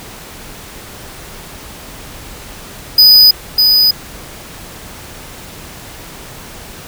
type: tone with echo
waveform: square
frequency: 4978 Hz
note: D#8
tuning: in tune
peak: -3 dBFS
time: 2.98-3.31 s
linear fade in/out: 5 ms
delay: 600 ms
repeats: 1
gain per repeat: -4 dB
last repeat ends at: 3.91 s
effects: pink hiss -32 dBFS RMS until 6.87 s